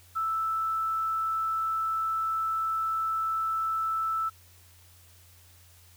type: tone with quantisation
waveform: sine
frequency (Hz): 1318.5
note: E6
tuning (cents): 0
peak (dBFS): -26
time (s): 0.15-4.3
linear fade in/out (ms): 20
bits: 9
effects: added 88 Hz sine -56 dBFS peak until 5.96 s + white hiss -58 dBFS RMS until 5.96 s